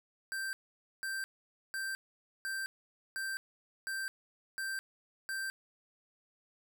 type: tone bursts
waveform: square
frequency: 1568 Hz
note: G6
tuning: in tune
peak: -36 dBFS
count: 8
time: 0.32-5.5 s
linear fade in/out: 0 ms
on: 210 ms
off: 500 ms
effects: none